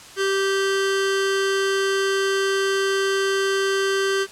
sawtooth tone pair together, 390 / 780 Hz, G4 / G5, -9 / -9 cents, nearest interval octave, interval 1200 cents, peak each -15 / -21 dBFS, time 0.16-4.27 s, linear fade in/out 50 ms, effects white hiss -42 dBFS RMS until 4.31 s + low-pass 8000 Hz 12 dB/octave

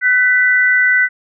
sine tone pair together, 1504 / 1979.3 Hz, F#6 / B6, +28 / +3 cents, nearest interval perfect fourth, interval 475 cents, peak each -12 dBFS, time 0.01-1.09 s, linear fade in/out 50 ms, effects none

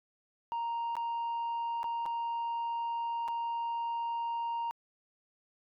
sine tone with dropouts, 932.3 Hz, A#5, in tune, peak -29 dBFS, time 0.52-4.71 s, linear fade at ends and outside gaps 0 ms, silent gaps 0.954-0.967 / 1.831-1.842 / 2.056-2.062 / 3.279-3.284 s, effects tanh soft clip ceiling -31 dBFS

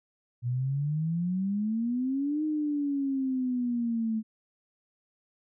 sine exponential two-way sweep, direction up then down, 118.9 to 310 to 217.5 Hz, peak -26 dBFS, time 0.42-4.23 s, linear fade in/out 50 ms, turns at 2.44 s, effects none

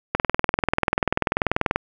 click train, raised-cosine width 0.5 ms, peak -3 dBFS, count 34, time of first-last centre 0.15-1.76 s, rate 20.5 Hz, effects none

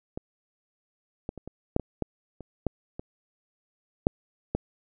clicks, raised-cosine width 2 ms, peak -20 / -18 / -26 / -25 / -7 / -18 / -14 / -27 / -12 / -22 / -6 / -12 dBFS, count 12, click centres 0.175 / 1.291 / 1.377 / 1.476 / 1.764 / 1.797 / 2.023 / 2.407 / 2.667 / 2.995 / 4.069 / 4.55 s, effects none

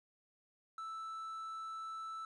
triangle tone, 1318.5 Hz, E6, in tune, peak -40 dBFS, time 0.78-2.25 s, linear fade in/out 2 ms, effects resampled to 24000 Hz + 12-bit

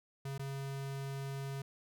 square tone with dropouts, 137.2 Hz, C#3, 17 cents flat, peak -39 dBFS, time 0.25-1.62 s, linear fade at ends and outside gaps 5 ms, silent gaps 0.38-0.393 s, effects none

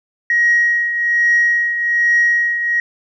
sine tone with tremolo, 1892 Hz, A#6, 25 cents sharp, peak -8 dBFS, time 0.3-2.8 s, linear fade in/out 2 ms, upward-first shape triangle, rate 1.2 Hz, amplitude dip 65%, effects tanh soft clip ceiling -6 dBFS

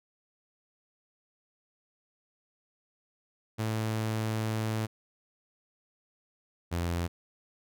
sawtooth tone pair in turn, 110 / 86.01 Hz, A2 / F2, 0 / -26 cents, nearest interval major third, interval 426 cents, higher first, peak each -25 dBFS, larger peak neither, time 3.58-4.87 / 6.71-7.08 s, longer first, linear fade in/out 20 ms, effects none

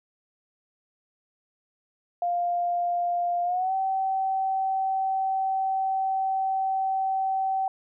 sine tone with pitch glide, 700 to 767.8 Hz, F5 to G5, +4 to -36 cents, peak -23 dBFS, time 2.22-7.68 s, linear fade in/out 2 ms, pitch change +160 cents, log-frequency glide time 3.44-3.73 s, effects none

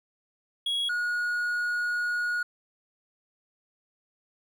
triangle tone pair in turn, 3321 / 1447.2 Hz, G#7 / F#6, -1 / -39 cents, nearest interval octave + major second, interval 1438 cents, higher first, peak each -24 dBFS, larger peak neither, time 0.66-0.89 / 0.89-2.43 s, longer second, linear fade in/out 5 ms, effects none

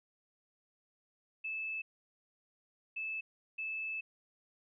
sine tone bursts at uneven times, 2619 Hz, E7, 12 cents flat, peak -36 dBFS, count 3, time 1.44-1.82 / 2.96-3.21 / 3.58-4.01 s, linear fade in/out 10 ms, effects none

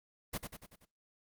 pink noise with echo, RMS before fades -37 dBFS, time 0.33-0.38 s, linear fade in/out 10 ms, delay 95 ms, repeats 5, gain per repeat -5 dB, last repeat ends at 0.855 s, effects noise-tail reverb RT60 0.2 s tail -21 dB re dry + Opus 32 kbps

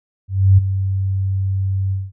sine tone with ADSR envelope, 96.3 Hz, G2, 30 cents flat, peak -5 dBFS, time 0.28-2.12 s, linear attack 300 ms, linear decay 13 ms, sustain -11 dB, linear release 200 ms, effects none

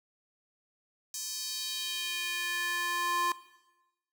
square tone with high-pass filter sweep, 349.2 Hz, F4, in tune, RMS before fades -33 dBFS, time 1.14-3.32 s, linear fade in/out 2 ms, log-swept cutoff 6200 to 970 Hz, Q 2.2, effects noise-tail reverb RT60 1.0 s tail -17 dB re dry

